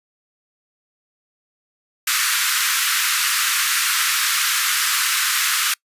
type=high-pass noise; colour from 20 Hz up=pink; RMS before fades=-19 dBFS; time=2.07-5.74 s; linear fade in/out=5 ms; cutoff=1200 Hz; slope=48 dB/octave; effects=noise-tail reverb RT60 0.1 s tail -26 dB re dry + resampled to 32000 Hz